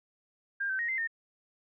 sine tone with pitch steps, 1601 / 1542 / 1874 / 2075 / 1828 Hz, G6 / G6 / A#6 / C7 / A#6, +36 / -29 / +9 / -15 / -34 cents, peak -29 dBFS, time 0.6-1.075 s, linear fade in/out 10 ms, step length 95 ms, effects none

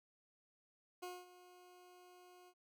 20% pulse tone with ADSR envelope, 360 Hz, F#4, 47 cents flat, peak -39 dBFS, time 1.02-2.54 s, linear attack 13 ms, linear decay 220 ms, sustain -16 dB, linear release 61 ms, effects none

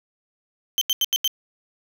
35% pulse tone bursts, 3112 Hz, G7, 13 cents flat, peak -16 dBFS, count 5, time 0.78-1.277 s, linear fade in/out 0 ms, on 33 ms, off 83 ms, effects none

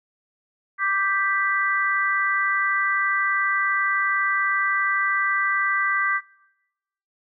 sine chord, G major, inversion second, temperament equal, 1174.7 / 1568 / 1975.5 Hz, D6 / G6 / B6, 0 / 0 / 0 cents, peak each -24 dBFS, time 0.78-6.21 s, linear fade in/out 50 ms, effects noise-tail reverb RT60 1.0 s tail -24 dB re dry

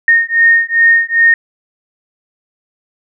sine beating tone pair, 1842 / 1844.5 Hz, A#6 / A#6, -21 / -19 cents, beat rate 2.5 Hz, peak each -10 dBFS, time 0.08-1.34 s, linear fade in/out 2 ms, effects none

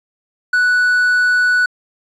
triangle tone, 1480 Hz, F#6, in tune, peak -9 dBFS, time 0.53-1.66 s, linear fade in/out 5 ms, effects resampled to 22050 Hz + 8-bit

